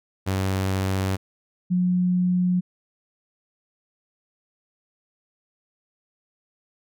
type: tone pair in turn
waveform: sawtooth / sine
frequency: 95.5 / 180.28 Hz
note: G2 / F#3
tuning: -45 / -45 cents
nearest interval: major seventh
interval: 1100 cents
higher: second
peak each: -18 dBFS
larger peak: neither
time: 0.26-1.17 / 1.7-2.61 s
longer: neither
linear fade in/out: 20 ms
effects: none